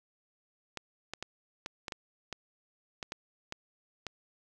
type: clicks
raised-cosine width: 0.2 ms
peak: -20 dBFS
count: 11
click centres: 0.773 / 1.136 / 1.226 / 1.661 / 1.882 / 1.922 / 2.327 / 3.028 / 3.121 / 3.524 / 4.067 s
effects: none